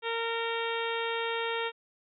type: harmonic tone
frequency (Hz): 460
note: A#4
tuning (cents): -23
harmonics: 1 / 2 / 3 / 4 / 5 / 6 / 7 / 8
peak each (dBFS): -33 / -36 / -38 / -39 / -40 / -41 / -41 / -42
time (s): 0.02-1.72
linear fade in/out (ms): 50
effects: none